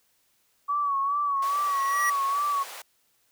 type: tone with vibrato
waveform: sine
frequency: 1131 Hz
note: C#6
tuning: 34 cents sharp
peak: -23 dBFS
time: 0.68-2.64 s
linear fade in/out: 20 ms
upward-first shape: sine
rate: 2.4 Hz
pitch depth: 58 cents each way
type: tone with exponential growth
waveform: square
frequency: 1922 Hz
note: B6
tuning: 48 cents flat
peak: -23 dBFS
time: 1.36-2.1 s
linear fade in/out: 5 ms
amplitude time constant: 160 ms
type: high-pass noise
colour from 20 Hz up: pink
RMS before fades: -41 dBFS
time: 1.42-2.82 s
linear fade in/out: 5 ms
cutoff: 550 Hz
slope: 24 dB/octave
effects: white hiss -68 dBFS RMS until 3.31 s